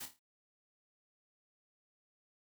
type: noise with echo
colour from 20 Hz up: white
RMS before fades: -44 dBFS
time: 0-0.06 s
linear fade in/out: 10 ms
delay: 27 ms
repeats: 5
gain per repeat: -7 dB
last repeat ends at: 0.195 s
effects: none